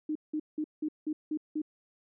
sine tone bursts, 306.6 Hz, D#4, 25 cents flat, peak -29 dBFS, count 7, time 0.09-1.618 s, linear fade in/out 5 ms, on 64 ms, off 180 ms, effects none

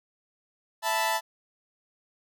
sawtooth chord, E suspended fourth, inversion none, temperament equal, 659.3 / 880 / 987.8 Hz, E5 / A5 / B5, 0 / 0 / 0 cents, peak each -28 / -23 / -27 dBFS, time 0.82-1.21 s, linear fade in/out 50 ms, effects none

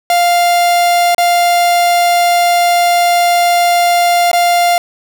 45% pulse tone with dropouts, 698.5 Hz, F5, in tune, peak -8 dBFS, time 0.1-4.78 s, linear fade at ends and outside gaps 1 ms, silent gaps 1.147-1.181 / 4.315-4.331 s, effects none

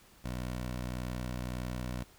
15% pulse tone, 61.74 Hz, B1, in tune, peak -29 dBFS, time 0.24-2.04 s, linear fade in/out 10 ms, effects pink hiss -60 dBFS RMS until 2.18 s

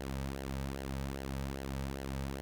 sawtooth tone with flanger, 67.7 Hz, C#2, 40 cents flat, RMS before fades -39 dBFS, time 0-2.41 s, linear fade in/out 0 ms, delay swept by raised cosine 0.81 to 2.91 ms, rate 2.5 Hz, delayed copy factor -0.65, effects none

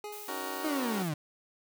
25% pulse tone with exponential decay, 417.3 Hz, G#4, 8 cents sharp, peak -33 dBFS, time 0.04-0.78 s, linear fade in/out 2 ms, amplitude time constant 160 ms
blue noise, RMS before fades -45 dBFS, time 0.12-1.09 s, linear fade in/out 5 ms
15% pulse chord, D# minor seventh, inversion third, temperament just, 280 / 311.1 / 373.4 / 466.7 Hz, C#4 / D#4 / F#4 / A#4, +18 / 0 / +16 / +2 cents, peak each -35 / -38 / -33 / -37 dBFS, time 0.28-1.03 s, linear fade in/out 5 ms
35% pulse linear sweep, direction down, 318.2 to 143.6 Hz, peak -29 dBFS, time 0.64-1.14 s, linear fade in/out 5 ms
effects none

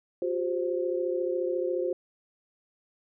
sine chord, F suspended second, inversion none, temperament equal with one note detuned, 357.8 / 392 / 523.3 Hz, F4 / G4 / C5, +42 / 0 / 0 cents, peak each -29 / -34 / -30 dBFS, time 0.22-1.93 s, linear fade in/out 2 ms, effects none

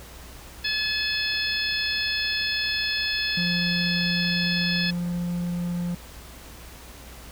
harmonic tone, 859 Hz, A5, 42 cents flat, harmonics 2 / 3 / 4 / 5 / 6, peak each -30 / -30 / -30 / -30 / -30 dBFS, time 0.64-4.91 s, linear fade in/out 10 ms
triangle tone, 174.61 Hz, F3, in tune, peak -23 dBFS, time 3.37-5.95 s, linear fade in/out 5 ms
effects added 60 Hz sine -45 dBFS peak until 7.31 s + pink hiss -45 dBFS RMS until 7.31 s

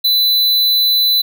square tone, 4000 Hz, B7, 21 cents sharp, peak -11 dBFS, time 0.04-1.22 s, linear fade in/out 10 ms, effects none

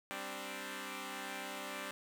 5% pulse chord, G suspended fourth, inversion none, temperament equal, 196 / 261.6 / 293.7 Hz, G3 / C4 / D4, 0 / 0 / 0 cents, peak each -35 / -34 / -35 dBFS, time 0.11-1.91 s, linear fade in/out 0 ms, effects none

